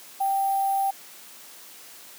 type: tone with sample-and-hold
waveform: sine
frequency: 784 Hz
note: G5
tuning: in tune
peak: -21 dBFS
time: 0.2-0.91 s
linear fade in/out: 10 ms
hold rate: 11025 Hz
effects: white hiss -46 dBFS RMS until 2.18 s + high-pass 200 Hz 12 dB/octave